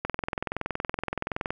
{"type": "click train", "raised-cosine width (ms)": 0.5, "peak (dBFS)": -13, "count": 32, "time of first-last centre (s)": [0.05, 1.505], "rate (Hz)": 21.3, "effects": []}